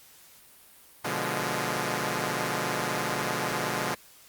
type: chord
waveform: 5% pulse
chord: B diminished seventh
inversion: none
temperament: equal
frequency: 123.47 / 146.83 / 174.61 / 207.7 Hz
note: B2 / D3 / F3 / Ab3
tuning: 0 / 0 / 0 / 0 cents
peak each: -22 dBFS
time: 1.04-3.95 s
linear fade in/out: 10 ms
effects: white hiss -54 dBFS RMS until 4.28 s + Opus 48 kbps